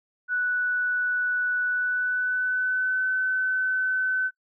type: tone with pitch glide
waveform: sine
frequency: 1480 to 1517.2 Hz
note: F#6 to F#6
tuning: 0 to +43 cents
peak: -22 dBFS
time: 0.28-4.31 s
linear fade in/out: 50 ms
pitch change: +43 cents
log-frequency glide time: 1.65-3.06 s
effects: noise-tail reverb RT60 0.1 s tail -20 dB re dry